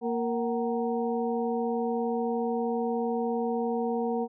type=harmonic tone with a mistuned harmonic; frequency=233.1 Hz; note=A#3; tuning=in tune; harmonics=1 / 2 / 3 / 4; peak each=-30 / -29 / -34 / -39 dBFS; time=0.01-4.28 s; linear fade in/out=50 ms; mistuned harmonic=3; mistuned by=+120 cents; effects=none